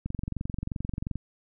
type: click train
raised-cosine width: 5 ms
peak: -19 dBFS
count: 26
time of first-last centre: 0.06-1.156 s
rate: 22.8 Hz
effects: none